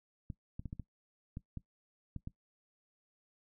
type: clicks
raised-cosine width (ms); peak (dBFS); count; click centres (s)
5; -29; 9; 0.302 / 0.595 / 0.657 / 0.729 / 0.797 / 1.371 / 1.573 / 2.163 / 2.274
effects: noise-tail reverb RT60 0.1 s tail -18 dB re dry